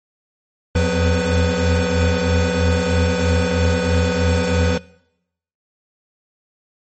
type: tone cluster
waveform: square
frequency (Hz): 83.2 / 86.3 / 179.3 / 494.9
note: E2 / F2 / F3 / B4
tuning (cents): +17 / -20 / +46 / +4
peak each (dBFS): -21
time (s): 0.75-4.78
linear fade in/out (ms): 5
effects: noise-tail reverb RT60 0.8 s tail -22 dB re dry + MP3 32 kbps